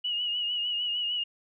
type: tone with vibrato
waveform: sine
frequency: 2899 Hz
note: F#7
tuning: 36 cents flat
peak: -27 dBFS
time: 0.04-1.24 s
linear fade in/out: 10 ms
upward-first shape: sine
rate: 6.6 Hz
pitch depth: 42 cents each way
effects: none